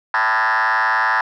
sine tone with frequency modulation, 1330 Hz, E6, 15 cents sharp, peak -12 dBFS, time 0.14-1.21 s, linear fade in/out 2 ms, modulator 111 Hz, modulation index 4.6, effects tanh soft clip ceiling -13 dBFS

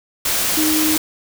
sine tone in noise, 311.1 Hz, D#4, in tune, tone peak -17 dBFS, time 0.57-0.97 s, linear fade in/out 5 ms, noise white, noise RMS -19 dBFS, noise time 0.25-0.98 s, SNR -1 dB, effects none

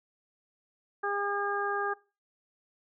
harmonic tone, 404.6 Hz, G#4, 45 cents flat, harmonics 1 / 2 / 3 / 4, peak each -34 / -34 / -34 / -34 dBFS, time 1.03-1.94 s, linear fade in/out 10 ms, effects noise-tail reverb RT60 0.3 s tail -21 dB re dry

